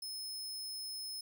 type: tone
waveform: sawtooth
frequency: 5190 Hz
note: E8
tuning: 28 cents flat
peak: -38 dBFS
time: 0.02-1.21 s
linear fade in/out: 5 ms
effects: none